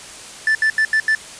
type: tone bursts at uneven times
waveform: triangle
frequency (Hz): 1760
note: A6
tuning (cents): 0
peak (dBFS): -11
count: 5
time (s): 0.47-0.55 / 0.62-0.7 / 0.78-0.85 / 0.93-1 / 1.08-1.15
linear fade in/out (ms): 2
effects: white hiss -36 dBFS RMS until 1.39 s + resampled to 22050 Hz

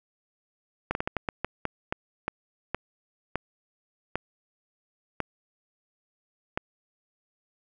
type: slowing click train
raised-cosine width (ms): 0.5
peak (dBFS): -12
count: 15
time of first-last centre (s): 0.91-6.575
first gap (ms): 41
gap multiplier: 1.31
effects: none

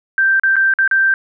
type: tone with dropouts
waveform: sine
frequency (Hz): 1568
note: G6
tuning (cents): 0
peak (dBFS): -10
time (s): 0.18-1.14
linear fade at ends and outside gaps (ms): 1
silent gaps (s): 0.397-0.435 / 0.557-0.565 / 0.738-0.787 / 0.877-0.912
effects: none

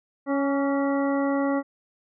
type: harmonic tone with a mistuned harmonic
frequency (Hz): 277.8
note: C#4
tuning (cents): +4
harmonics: 1 / 2 / 3 / 4 / 5 / 7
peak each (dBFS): -23 / -27 / -33 / -34 / -37 / -38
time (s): 0.26-1.63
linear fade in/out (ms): 50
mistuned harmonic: 4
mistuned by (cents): +34
effects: none

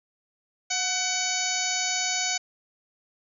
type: harmonic tone with a mistuned harmonic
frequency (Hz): 752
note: F#5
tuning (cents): +28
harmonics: 1 / 2 / 3 / 4 / 5 / 6 / 7 / 8 / 9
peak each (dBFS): -34 / -36 / -32 / -36 / -36 / -33 / -36 / -31 / -31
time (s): 0.7-2.38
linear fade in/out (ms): 10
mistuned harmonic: 1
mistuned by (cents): -50
effects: none

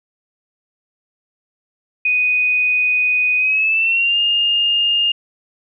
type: tone with pitch glide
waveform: sine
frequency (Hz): 2489 to 2826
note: D#7 to F7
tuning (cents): 0 to +20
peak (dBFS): -13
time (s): 2.05-5.12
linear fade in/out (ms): 5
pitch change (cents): +220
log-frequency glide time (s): 3.37-4.19
effects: none

